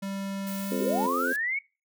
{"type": "tone with pitch glide", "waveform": "square", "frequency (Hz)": [196, 202], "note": ["G3", "G#3"], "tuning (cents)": [0, -48], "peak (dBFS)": -32, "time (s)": [0.02, 1.07], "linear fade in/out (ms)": 10, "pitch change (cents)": 52, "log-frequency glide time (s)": [0.58, 0.93]}
{"type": "noise", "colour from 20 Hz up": "blue", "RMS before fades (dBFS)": -41, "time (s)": [0.47, 1.36], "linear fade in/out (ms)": 0}
{"type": "harmonic tone", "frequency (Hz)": 87.31, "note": "F2", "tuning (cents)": 0, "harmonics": [3, 4, 5, 6], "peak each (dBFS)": [-31, -35, -33, -34], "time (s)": [0.71, 1.33], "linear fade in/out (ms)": 5}
{"type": "linear sweep", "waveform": "sine", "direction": "up", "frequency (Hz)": [328.7, 2257], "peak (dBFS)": -26, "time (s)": [0.8, 1.59], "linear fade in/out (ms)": 5}
{"effects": ["noise-tail reverb RT60 0.3 s tail -23 dB re dry"]}